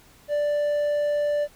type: tone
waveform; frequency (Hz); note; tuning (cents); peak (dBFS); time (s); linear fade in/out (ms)
triangle; 587.3; D5; 0; -19; 0.28-1.48; 50
effects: pink hiss -54 dBFS RMS until 1.55 s